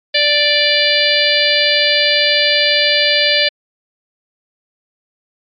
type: harmonic tone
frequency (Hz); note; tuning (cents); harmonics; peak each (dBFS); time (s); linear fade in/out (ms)
587.3; D5; 0; 1 / 3 / 4 / 5 / 6 / 7 / 8; -18 / -18 / -18 / -18 / -18 / -18 / -18; 0.14-3.49; 10
effects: MP3 64 kbps